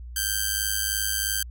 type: tone with amplitude modulation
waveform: 5% pulse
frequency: 1568 Hz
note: G6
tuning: in tune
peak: -10 dBFS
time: 0.16-1.43 s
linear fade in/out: 5 ms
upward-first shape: sine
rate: 103 Hz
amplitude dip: 70%
effects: added 60 Hz sine -36 dBFS peak until 1.5 s